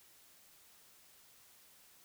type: silence
effects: white hiss -63 dBFS RMS until 2.04 s